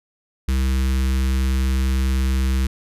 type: tone with notch filter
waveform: square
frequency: 65.41 Hz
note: C2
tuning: in tune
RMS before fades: -19 dBFS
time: 0.48-2.67 s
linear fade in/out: 5 ms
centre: 660 Hz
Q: 0.54
effects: resampled to 32000 Hz